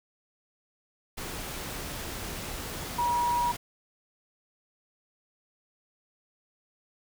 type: tone in noise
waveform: sine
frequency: 960 Hz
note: B5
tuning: 49 cents flat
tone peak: -24 dBFS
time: 2.98-3.52 s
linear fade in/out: 10 ms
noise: pink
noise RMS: -37 dBFS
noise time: 1.17-3.57 s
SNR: +10 dB
effects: none